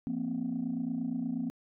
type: chord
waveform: sine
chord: F suspended fourth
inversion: none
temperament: equal with one note detuned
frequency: 171.71 / 233.1 / 261.6 Hz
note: F3 / Bb3 / C4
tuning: -29 / 0 / 0 cents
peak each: -38 / -33 / -33 dBFS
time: 0.07-1.5 s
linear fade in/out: 0 ms
effects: tanh soft clip ceiling -25 dBFS